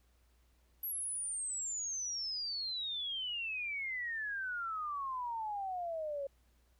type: exponential sweep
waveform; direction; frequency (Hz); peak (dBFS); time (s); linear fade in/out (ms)
sine; down; 11820 to 545; -36; 0.83-6.27; 5
effects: added 60 Hz sine -67 dBFS peak until 6.79 s + pink hiss -75 dBFS RMS until 6.79 s